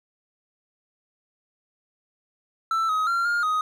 triangle tone with pitch steps, 1329 / 1265 / 1377 / 1413 / 1252 Hz, E6 / D#6 / F6 / F6 / D#6, +14 / +28 / -25 / +20 / +10 cents, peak -19 dBFS, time 2.71-3.61 s, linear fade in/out 2 ms, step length 180 ms, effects none

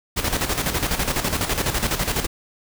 pink noise with tremolo, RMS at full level -21 dBFS, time 0.16-2.27 s, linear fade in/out 20 ms, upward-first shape square, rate 12 Hz, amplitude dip 60%, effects none

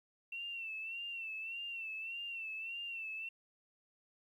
sine tone with vibrato, 2700 Hz, E7, 41 cents sharp, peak -40 dBFS, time 0.32-3.29 s, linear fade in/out 5 ms, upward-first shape sine, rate 1.7 Hz, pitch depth 65 cents each way, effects 12-bit

